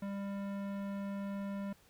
sine tone with tanh clipping, 198.8 Hz, G3, 25 cents sharp, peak -39 dBFS, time 0.02-1.73 s, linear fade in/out 5 ms, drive 18 dB, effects pink hiss -65 dBFS RMS until 1.89 s

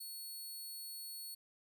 10% pulse tone, 4400 Hz, C#8, 14 cents flat, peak -38 dBFS, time 0-1.35 s, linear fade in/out 10 ms, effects none

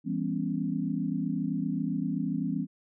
sine chord, C# half-diminished seventh, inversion first, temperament just, 166.31 / 199.57 / 249.5 / 277.2 Hz, E3 / G3 / B3 / C#4, +16 / +31 / +18 / 0 cents, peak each -33 dBFS, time 0.04-2.67 s, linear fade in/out 50 ms, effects none

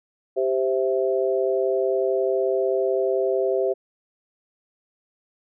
sine chord, C major, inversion second, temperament equal, 392 / 523.3 / 659.3 Hz, G4 / C5 / E5, 0 / 0 / 0 cents, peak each -22 / -24 / -26 dBFS, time 0.36-3.74 s, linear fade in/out 20 ms, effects none

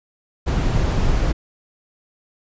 brown noise, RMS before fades -18 dBFS, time 0.46-1.33 s, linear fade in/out 20 ms, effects resampled to 16000 Hz

